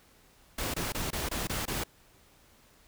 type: noise bursts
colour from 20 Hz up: pink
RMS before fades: -33 dBFS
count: 7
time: 0.58-1.838 s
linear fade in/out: 5 ms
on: 160 ms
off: 23 ms
effects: pink hiss -61 dBFS RMS until 2.87 s